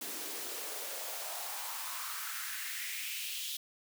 white noise with high-pass filter sweep, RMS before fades -40 dBFS, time 0.01-3.57 s, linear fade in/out 5 ms, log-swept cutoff 270 to 3400 Hz, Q 3.1, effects none

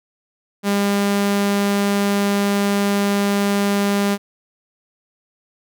sawtooth tone, 201.3 Hz, G3, 46 cents sharp, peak -12 dBFS, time 0.63-4.18 s, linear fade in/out 50 ms, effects none

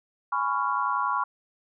sine chord, C# dominant seventh, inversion second, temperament just, 831.5 / 997.9 / 1108.7 / 1385.9 Hz, G#5 / B5 / C#6 / E#6, +2 / +18 / 0 / -14 cents, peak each -33 / -28 / -27 / -31 dBFS, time 0.32-1.24 s, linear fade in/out 5 ms, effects none

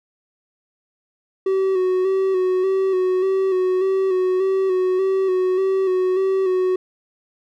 triangle tone with vibrato, 376.3 Hz, F#4, 29 cents sharp, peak -14 dBFS, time 1.46-6.76 s, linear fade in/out 5 ms, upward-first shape square, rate 1.7 Hz, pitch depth 31 cents each way, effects none

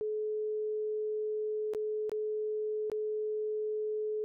sine tone with dropouts, 428 Hz, A4, 48 cents flat, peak -31 dBFS, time 0.01-4.24 s, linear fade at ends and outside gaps 0 ms, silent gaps 1.736-1.748 / 2.095-2.117 / 2.899-2.917 s, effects none

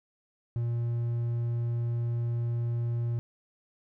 triangle tone, 118.1 Hz, A#2, 23 cents sharp, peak -25 dBFS, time 0.56-3.19 s, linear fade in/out 0 ms, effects none

